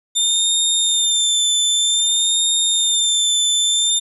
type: tone with vibrato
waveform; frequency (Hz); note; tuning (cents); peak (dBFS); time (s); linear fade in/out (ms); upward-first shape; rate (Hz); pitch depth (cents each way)
25% pulse; 3598; A7; +38; -10; 0.15-4; 20; sine; 0.53; 34
effects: resampled to 32000 Hz